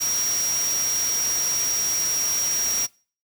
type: tone in noise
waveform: sine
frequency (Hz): 5670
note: F8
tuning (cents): +25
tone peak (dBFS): -22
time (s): 0-2.87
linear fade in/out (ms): 20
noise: white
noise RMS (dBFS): -30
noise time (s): 0-2.87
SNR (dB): +5
effects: noise-tail reverb RT60 0.4 s tail -23 dB re dry